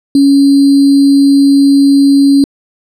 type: tone with sample-and-hold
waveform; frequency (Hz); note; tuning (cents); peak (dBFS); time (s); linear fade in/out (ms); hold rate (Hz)
sine; 278.5; C#4; +8; -3; 0.15-2.44; 2; 4410
effects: low-pass 9000 Hz 12 dB/octave